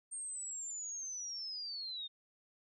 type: linear sweep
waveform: sine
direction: down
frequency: 8700 to 3630 Hz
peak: -40 dBFS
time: 0.11-2.08 s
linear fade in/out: 20 ms
effects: none